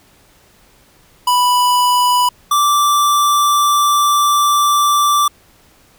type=tone pair in turn; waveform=square; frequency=987.8 / 1170 Hz; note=B5 / D6; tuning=0 / -7 cents; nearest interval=minor third; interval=293 cents; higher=second; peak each=-11 dBFS; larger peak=neither; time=1.27-2.29 / 2.51-5.28 s; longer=second; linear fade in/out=5 ms; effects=pink hiss -50 dBFS RMS until 5.98 s